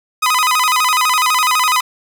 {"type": "tone with vibrato", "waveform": "sawtooth", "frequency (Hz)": 1123, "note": "C#6", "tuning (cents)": 22, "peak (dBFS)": -8, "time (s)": [0.22, 1.81], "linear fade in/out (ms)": 10, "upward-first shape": "square", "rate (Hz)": 12, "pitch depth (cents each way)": 190, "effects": []}